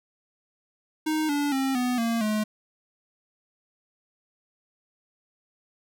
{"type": "tone with pitch steps", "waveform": "square", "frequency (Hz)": [311.1, 288.6, 267.7, 248.4, 230.4, 213.7], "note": ["D#4", "D4", "C4", "B3", "A#3", "G#3"], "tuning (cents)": [0, -30, 40, 10, -20, 50], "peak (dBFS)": -24, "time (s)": [1.06, 2.44], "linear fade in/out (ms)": 10, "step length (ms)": 230, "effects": []}